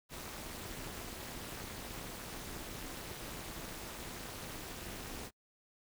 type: noise with amplitude modulation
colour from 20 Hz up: pink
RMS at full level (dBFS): -41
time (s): 0.09-5.31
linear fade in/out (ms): 50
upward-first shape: sine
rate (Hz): 291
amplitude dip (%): 95
effects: noise-tail reverb RT60 0.1 s tail -26 dB re dry